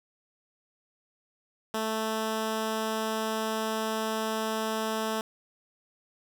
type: tone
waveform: 10% pulse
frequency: 220 Hz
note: A3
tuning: in tune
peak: -20 dBFS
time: 1.74-5.21 s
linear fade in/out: 2 ms
effects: none